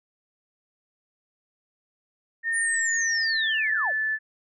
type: tone with pitch glide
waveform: sine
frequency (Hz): 1828 to 1746.5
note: A#6 to A6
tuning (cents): -34 to -13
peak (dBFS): -23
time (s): 2.43-4.19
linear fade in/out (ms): 50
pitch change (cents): -79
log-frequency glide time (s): 3.12-3.68
type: linear sweep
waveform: sine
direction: down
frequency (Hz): 9510 to 461.5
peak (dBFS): -27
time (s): 2.52-3.93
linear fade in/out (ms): 50
effects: none